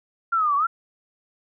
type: exponential two-way sweep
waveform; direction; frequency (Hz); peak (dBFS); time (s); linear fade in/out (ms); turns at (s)
sine; down then up; 1396.9 to 1108.7 to 1396.9; -18; 0.32-0.67; 10; 0.56
effects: none